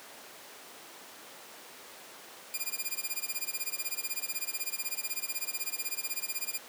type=tone with tremolo; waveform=5% pulse; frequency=2416 Hz; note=D7; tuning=48 cents sharp; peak=-20 dBFS; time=2.54-6.58 s; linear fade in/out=0 ms; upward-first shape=sine; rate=16 Hz; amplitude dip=95%; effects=pink hiss -48 dBFS RMS until 6.68 s + high-pass 400 Hz 12 dB/octave